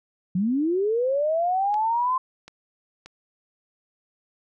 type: linear sweep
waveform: sine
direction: up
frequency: 172.1 to 1046.5 Hz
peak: -20 dBFS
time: 0.35-2.18 s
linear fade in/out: 5 ms
type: clicks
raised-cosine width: 0.2 ms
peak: -25 dBFS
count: 3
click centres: 1.742 / 2.48 / 3.06 s
effects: none